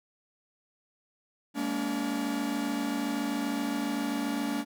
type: tone cluster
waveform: 45% pulse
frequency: 204.3 / 231.8 / 285.3 Hz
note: G#3 / A#3 / C#4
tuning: -28 / -10 / +50 cents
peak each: -37 / -34 / -31 dBFS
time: 1.54-4.65 s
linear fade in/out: 50 ms
effects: none